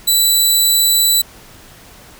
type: tone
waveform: 15% pulse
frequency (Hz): 3969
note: B7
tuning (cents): +8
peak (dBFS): -3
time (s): 0.07-1.22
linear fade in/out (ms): 10
effects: pink hiss -41 dBFS RMS until 2.19 s